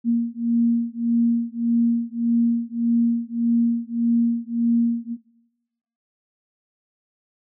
sine beating tone pair, 233.1 / 234.8 Hz, A#3 / A#3, 0 / +13 cents, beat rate 1.7 Hz, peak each -21 dBFS, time 0.04-5.17 s, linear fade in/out 50 ms, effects noise-tail reverb RT60 1.0 s tail -21 dB re dry

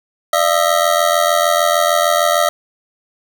25% pulse ring-modulated tone, 639 Hz, D#5, 46 cents sharp, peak -5 dBFS, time 0.33-2.49 s, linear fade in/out 0 ms, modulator 43.3 Hz, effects none

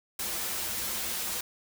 white noise with comb filter, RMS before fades -33 dBFS, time 0.19-1.41 s, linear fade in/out 5 ms, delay 7.1 ms, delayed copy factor -0.8, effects none

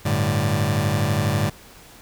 sawtooth chord, G suspended second, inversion none, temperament just, 98 / 110.25 / 147 Hz, G2 / A2 / D3, 0 / +4 / +2 cents, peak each -19 dBFS, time 0.05-1.5 s, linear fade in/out 10 ms, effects pink hiss -46 dBFS RMS until 2.01 s

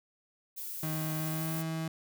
violet noise, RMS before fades -40 dBFS, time 0.56-1.63 s, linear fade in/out 20 ms
35% pulse tone with pitch glide, 156.8 to 161.3 Hz, D#3 to E3, +14 to -37 cents, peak -31 dBFS, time 0.83-1.88 s, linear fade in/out 2 ms, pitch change +49 cents, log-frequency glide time 1.19-1.55 s
effects none

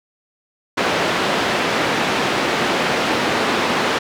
pink band-pass noise, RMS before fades -19 dBFS, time 0.77-3.99 s, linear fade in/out 10 ms, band 260 to 3400 Hz, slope 12 dB/octave, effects none

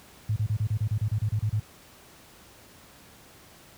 sine tone bursts, 106.7 Hz, G#2, 47 cents sharp, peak -22 dBFS, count 13, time 0.29-1.597 s, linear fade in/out 5 ms, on 71 ms, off 32 ms, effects pink hiss -52 dBFS RMS until 3.77 s + high-pass 60 Hz 12 dB/octave

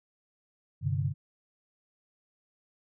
sine chord, G suspended fourth, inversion none, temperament equal, 98 / 130.81 / 146.83 Hz, G2 / C3 / D3, 0 / 0 / 0 cents, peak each -31 dBFS, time 0.81-1.14 s, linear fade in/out 50 ms, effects none

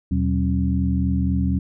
sine tone cluster, 79 / 122.8 / 187.3 / 271.1 Hz, D#2 / B2 / F#3 / C#4, +27 / -9 / +21 / -38 cents, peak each -21 / -27 / -22 / -26 dBFS, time 0.11-1.59 s, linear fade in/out 5 ms, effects none

